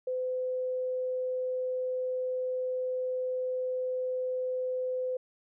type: tone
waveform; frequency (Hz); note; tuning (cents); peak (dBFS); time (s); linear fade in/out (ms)
sine; 509; C5; -48; -29; 0.07-5.17; 5
effects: none